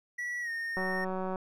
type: tone with pitch glide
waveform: triangle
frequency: 1943 to 1837.1 Hz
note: B6 to A#6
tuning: -29 to -26 cents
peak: -31 dBFS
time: 0.18-1.05 s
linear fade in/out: 10 ms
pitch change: -97 cents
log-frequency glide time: 0.41-0.5 s
type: click train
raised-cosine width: 1 ms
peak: -22 dBFS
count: 111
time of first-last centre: 0.77-1.358 s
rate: 187 Hz
effects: none